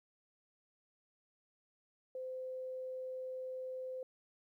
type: tone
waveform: sine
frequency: 515 Hz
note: C5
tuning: 28 cents flat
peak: -40 dBFS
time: 2.15-4.03 s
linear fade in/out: 2 ms
effects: 13-bit